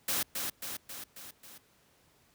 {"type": "noise with echo", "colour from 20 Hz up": "white", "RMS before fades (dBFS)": -31, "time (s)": [0.08, 0.23], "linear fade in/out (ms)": 5, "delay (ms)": 270, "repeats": 5, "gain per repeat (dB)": -4, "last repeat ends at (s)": 1.58, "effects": ["pink hiss -66 dBFS RMS until 2.34 s", "high-pass 60 Hz 12 dB/octave"]}